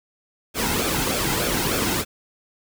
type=noise with flanger; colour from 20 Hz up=pink; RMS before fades=-23 dBFS; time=0.54-2.05 s; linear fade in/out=50 ms; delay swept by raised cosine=1 to 1.76 ms; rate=3.3 Hz; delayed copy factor=-0.6; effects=none